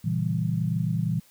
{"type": "chord", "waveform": "sine", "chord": "A# diminished seventh", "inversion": "none", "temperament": "equal", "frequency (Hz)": [116.54, 138.59, 164.81, 196], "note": ["A#2", "C#3", "E3", "G3"], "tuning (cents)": [0, 0, 0, 0], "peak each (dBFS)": [-28, -32, -26, -32], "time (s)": [0.04, 1.2], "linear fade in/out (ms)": 10, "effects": ["white hiss -58 dBFS RMS until 1.3 s"]}